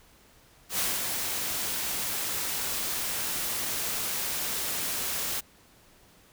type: noise with ADSR envelope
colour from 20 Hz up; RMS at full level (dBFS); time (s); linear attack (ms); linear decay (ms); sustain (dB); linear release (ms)
white; -27; 0.69-5.41; 97; 200; -4; 17
effects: pink hiss -58 dBFS RMS until 6.32 s